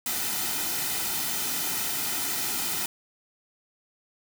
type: noise with comb filter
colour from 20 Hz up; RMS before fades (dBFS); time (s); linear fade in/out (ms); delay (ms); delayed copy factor
white; -29; 0.06-2.86; 2; 1.8; -0.6
effects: none